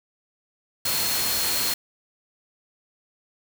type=tone in noise; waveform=sine; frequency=4268 Hz; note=C8; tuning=34 cents sharp; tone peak=-29 dBFS; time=0.85-1.74 s; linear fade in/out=5 ms; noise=white; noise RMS=-25 dBFS; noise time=0.85-1.74 s; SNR=-7 dB; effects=none